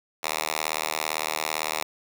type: tone with high-pass filter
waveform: 5% pulse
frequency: 77.78 Hz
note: D#2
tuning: in tune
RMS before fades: -29 dBFS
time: 0.23-1.83 s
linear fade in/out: 5 ms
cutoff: 940 Hz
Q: 0.56
effects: none